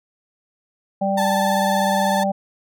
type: harmonic tone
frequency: 196 Hz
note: G3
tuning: in tune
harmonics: 1 / 3 / 4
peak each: -22 / -22 / -22 dBFS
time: 1.01-2.32 s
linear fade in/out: 10 ms
type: tone with vibrato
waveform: 35% pulse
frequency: 880 Hz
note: A5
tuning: in tune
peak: -19 dBFS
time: 1.17-2.24 s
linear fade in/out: 10 ms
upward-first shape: sine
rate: 20 Hz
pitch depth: 48 cents each way
effects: none